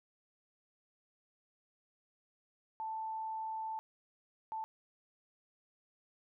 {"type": "tone bursts at uneven times", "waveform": "sine", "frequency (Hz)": 882, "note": "A5", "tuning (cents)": 4, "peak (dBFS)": -37, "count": 2, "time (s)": [[2.8, 3.79], [4.52, 4.64]], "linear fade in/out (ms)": 0, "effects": []}